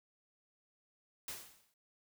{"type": "noise with exponential decay", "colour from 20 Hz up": "white", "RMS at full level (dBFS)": -41, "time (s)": [1.28, 1.74], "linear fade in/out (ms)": 2, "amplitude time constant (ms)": 100, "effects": ["noise-tail reverb RT60 0.1 s tail -26 dB re dry"]}